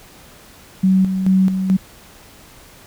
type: tone with tremolo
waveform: sine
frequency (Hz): 188.9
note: F#3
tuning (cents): +36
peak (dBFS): -10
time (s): 0.83-1.77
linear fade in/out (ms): 10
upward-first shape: square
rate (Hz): 2.3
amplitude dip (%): 55
effects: pink hiss -44 dBFS RMS until 2.86 s